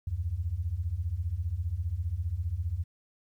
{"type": "beating tone pair", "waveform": "sine", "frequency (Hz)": [76.3, 91.3], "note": ["D#2", "F#2"], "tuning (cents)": [-33, -23], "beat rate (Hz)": 15, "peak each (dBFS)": [-33, -31], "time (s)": [0.07, 2.84], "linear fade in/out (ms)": 5, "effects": ["11-bit"]}